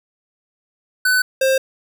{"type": "tone pair in turn", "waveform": "square", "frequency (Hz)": [1504, 530.3], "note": ["F#6", "C5"], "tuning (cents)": [28, 23], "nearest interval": "octave + tritone", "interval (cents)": 1805, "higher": "first", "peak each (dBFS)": -14, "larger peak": "neither", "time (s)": [[1.05, 1.22], [1.41, 1.58]], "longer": "neither", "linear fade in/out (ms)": 5, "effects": []}